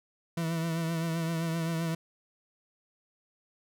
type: tone with vibrato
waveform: 40% pulse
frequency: 164.81 Hz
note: E3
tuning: in tune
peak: -28 dBFS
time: 0.37-1.95 s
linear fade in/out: 5 ms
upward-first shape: triangle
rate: 7.7 Hz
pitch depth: 46 cents each way
effects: none